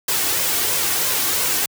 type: noise with flanger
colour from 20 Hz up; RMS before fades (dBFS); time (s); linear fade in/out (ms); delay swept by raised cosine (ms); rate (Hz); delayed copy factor
white; -20; 0.08-1.66; 5; 1.9 to 2.73; 3; +0.5
effects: high-pass 80 Hz 12 dB/octave